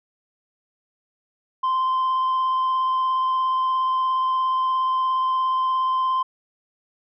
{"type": "tone with vibrato", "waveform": "sine", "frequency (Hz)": 1039, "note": "C6", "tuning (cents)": -12, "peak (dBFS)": -16, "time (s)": [1.63, 6.23], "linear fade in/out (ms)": 10, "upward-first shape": "sine", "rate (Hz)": 17, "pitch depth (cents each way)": 11, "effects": ["tanh soft clip ceiling -18 dBFS"]}